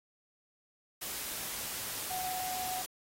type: tone in noise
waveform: sine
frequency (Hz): 740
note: F#5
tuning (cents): 0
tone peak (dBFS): -36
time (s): 2.1-2.82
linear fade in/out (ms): 10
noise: white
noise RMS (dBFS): -39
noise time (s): 1.01-2.86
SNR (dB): 0
effects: AAC 48 kbps